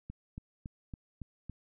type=click train; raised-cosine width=5 ms; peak=-29 dBFS; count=6; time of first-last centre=0.1-1.497 s; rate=3.58 Hz; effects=none